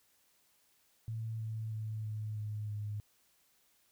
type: tone with pitch steps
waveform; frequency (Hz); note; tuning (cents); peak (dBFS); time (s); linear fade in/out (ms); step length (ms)
sine; 112.1 / 110.56 / 109.03 / 107.53 / 106.05 / 104.59; A2 / A2 / A2 / A2 / G#2 / G#2; +33 / +9 / -15 / -39 / +37 / +13; -36; 1.08-3; 0; 320
effects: white hiss -71 dBFS RMS until 3.91 s